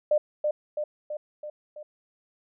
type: tone with echo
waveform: sine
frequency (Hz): 600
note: D5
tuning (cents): +37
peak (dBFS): -18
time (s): 0.11-0.18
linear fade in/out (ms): 5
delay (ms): 330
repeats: 5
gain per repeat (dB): -4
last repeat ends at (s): 1.83
effects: none